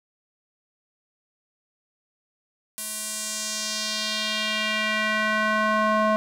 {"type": "tone with band-pass filter sweep", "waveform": "square", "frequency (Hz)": 215.3, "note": "A3", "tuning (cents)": -37, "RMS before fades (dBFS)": -25, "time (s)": [2.78, 6.16], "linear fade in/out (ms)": 0, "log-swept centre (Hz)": [11000, 880], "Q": 1.7, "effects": []}